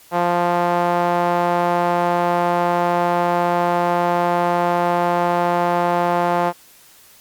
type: tone with band-pass filter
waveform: sawtooth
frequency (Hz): 174.61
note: F3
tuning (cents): 0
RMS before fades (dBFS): -18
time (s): 0.11-6.53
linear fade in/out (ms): 50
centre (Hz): 810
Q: 1.9
effects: white hiss -48 dBFS RMS until 7.2 s + Opus 48 kbps